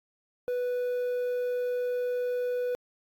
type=tone with quantisation; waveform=triangle; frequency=493.9 Hz; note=B4; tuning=in tune; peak=-25 dBFS; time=0.48-2.75 s; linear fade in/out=0 ms; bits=9; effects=AAC 64 kbps